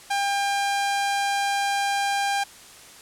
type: tone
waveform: sawtooth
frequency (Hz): 800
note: G5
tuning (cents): +35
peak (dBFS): -18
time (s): 0.1-2.44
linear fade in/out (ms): 10
effects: white hiss -46 dBFS RMS until 3.01 s + low-pass 10000 Hz 12 dB/octave